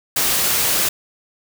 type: noise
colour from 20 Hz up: white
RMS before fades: -18 dBFS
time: 0.16-0.89 s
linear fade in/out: 5 ms
effects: none